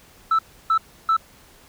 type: tone bursts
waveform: sine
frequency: 1318.5 Hz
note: E6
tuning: in tune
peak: -13 dBFS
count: 3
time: 0.31-1.167 s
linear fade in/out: 5 ms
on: 79 ms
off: 310 ms
effects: tanh soft clip ceiling -13 dBFS + pink hiss -51 dBFS RMS until 1.68 s